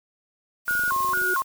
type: noise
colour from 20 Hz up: blue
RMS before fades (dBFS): -34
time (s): 0.65-1.44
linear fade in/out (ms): 50
type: tone with vibrato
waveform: sine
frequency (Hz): 1244.5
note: D#6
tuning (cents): 0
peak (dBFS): -21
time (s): 0.68-1.42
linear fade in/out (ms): 0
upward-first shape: square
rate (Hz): 2.2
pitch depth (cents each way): 260
type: tone with exponential growth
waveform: sine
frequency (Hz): 370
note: F#4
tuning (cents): 0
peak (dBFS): -26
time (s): 0.69-1.34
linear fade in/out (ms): 5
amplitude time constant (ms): 140
type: click train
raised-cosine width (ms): 2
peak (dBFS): -29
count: 13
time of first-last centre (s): 0.71-1.216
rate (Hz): 23.7
effects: none